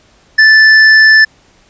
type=tone with tanh clipping; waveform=sine; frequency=1755 Hz; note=A6; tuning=5 cents flat; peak=-4 dBFS; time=0.38-1.25 s; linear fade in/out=10 ms; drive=14 dB; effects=pink hiss -48 dBFS RMS until 1.69 s + resampled to 16000 Hz